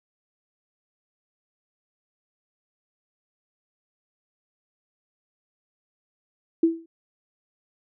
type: tone with exponential decay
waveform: sine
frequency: 329.6 Hz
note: E4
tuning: in tune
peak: -12 dBFS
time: 6.63-6.86 s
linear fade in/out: 5 ms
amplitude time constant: 50 ms
effects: none